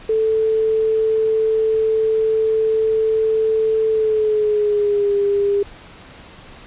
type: tone with pitch glide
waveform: sine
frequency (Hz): 440 to 403.5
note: A4 to G#4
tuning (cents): 0 to -50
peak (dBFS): -14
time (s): 0.09-5.63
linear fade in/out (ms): 5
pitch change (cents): -150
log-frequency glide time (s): 3.89-5.16
effects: pink hiss -41 dBFS RMS until 6.66 s + resampled to 8000 Hz